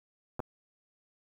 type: clicks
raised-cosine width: 1 ms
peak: -21 dBFS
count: 2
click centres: 0.394 / 0.402 s
effects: 9-bit